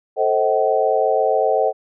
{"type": "chord", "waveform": "sine", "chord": "A diminished seventh", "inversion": "none", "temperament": "just", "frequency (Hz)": [440, 528, 633.6, 760.3], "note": ["A4", "C5", "Eb5", "Gb5"], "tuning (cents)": [0, 16, 31, 47], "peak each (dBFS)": -20, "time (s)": [0.16, 1.73], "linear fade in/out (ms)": 50, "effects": []}